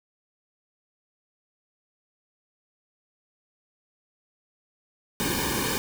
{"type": "noise with comb filter", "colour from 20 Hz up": "pink", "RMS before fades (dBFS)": -27, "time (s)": [5.2, 5.78], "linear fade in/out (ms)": 0, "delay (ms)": 1.5, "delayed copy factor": -1, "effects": []}